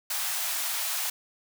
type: high-pass noise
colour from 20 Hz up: white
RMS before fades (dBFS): -30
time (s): 0.1-1.1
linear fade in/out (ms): 5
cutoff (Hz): 640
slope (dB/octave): 48
effects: none